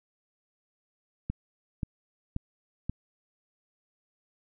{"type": "click train", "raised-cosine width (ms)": 5, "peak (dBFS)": -18, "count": 4, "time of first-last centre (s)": [1.3, 2.896], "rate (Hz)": 1.88, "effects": []}